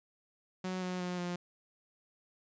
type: tone with pitch steps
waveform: sawtooth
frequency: 185 / 182.14 / 179.32 / 176.54 Hz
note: F#3 / F#3 / F3 / F3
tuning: 0 / -27 / +46 / +19 cents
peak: -31 dBFS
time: 0.64-1.36 s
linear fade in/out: 5 ms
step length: 180 ms
effects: resampled to 16000 Hz